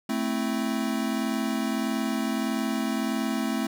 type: chord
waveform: square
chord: A minor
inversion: none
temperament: equal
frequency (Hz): 220 / 261.6 / 329.6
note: A3 / C4 / E4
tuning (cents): 0 / 0 / 0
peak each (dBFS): -29 / -30 / -34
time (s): 0.09-3.67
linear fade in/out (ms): 5
effects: none